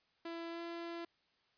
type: tone with pitch glide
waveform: sawtooth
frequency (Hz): 334.7 to 338.6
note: E4 to E4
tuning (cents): +26 to +46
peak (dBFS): -38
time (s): 0.25-1.05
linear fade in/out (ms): 5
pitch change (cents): +20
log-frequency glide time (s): 0.5-0.6
effects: white hiss -75 dBFS RMS until 1.57 s + resampled to 11025 Hz